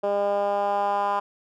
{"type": "tone with band-pass filter sweep", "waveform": "10% pulse", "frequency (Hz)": 202, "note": "G#3", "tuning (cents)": -48, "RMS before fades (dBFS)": -24, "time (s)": [0.03, 1.2], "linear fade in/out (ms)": 10, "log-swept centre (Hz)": [550, 960], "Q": 3.1, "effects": []}